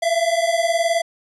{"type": "beating tone pair", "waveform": "square", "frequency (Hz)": [664, 683], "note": ["E5", "F5"], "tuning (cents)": [12, -39], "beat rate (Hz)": 19, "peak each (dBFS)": [-20, -21], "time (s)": [0.02, 1.02], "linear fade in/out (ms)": 10, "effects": ["resampled to 24000 Hz"]}